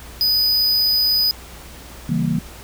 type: tone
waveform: square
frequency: 4978 Hz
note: D#8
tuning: in tune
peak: -15 dBFS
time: 0.21-1.31 s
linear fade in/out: 0 ms
type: chord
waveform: sine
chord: C# diminished seventh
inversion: none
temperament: equal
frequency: 138.59 / 164.81 / 196 / 233.1 Hz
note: C#3 / E3 / G3 / Bb3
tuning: 0 / 0 / 0 / 0 cents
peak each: -25 / -20 / -25 / -22 dBFS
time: 2.09-2.39 s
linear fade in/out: 5 ms
effects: added 60 Hz sine -40 dBFS peak until 2.63 s + pink hiss -40 dBFS RMS until 2.63 s